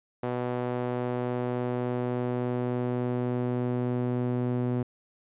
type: tone with band-pass filter sweep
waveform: sawtooth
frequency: 123.47 Hz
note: B2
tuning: in tune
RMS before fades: -29 dBFS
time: 0.23-4.83 s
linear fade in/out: 5 ms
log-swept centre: 550 to 260 Hz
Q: 0.93
effects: resampled to 8000 Hz